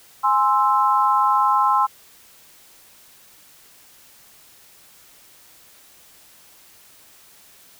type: chord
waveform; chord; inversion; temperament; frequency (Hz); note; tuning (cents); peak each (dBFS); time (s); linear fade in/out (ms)
sine; Ab augmented; none; equal; 830.6 / 1046.5 / 1318.5; Ab5 / C6 / E6; 0 / 0 / 0; -20 / -17 / -21; 0.23-1.87; 20
effects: white hiss -50 dBFS RMS until 7.79 s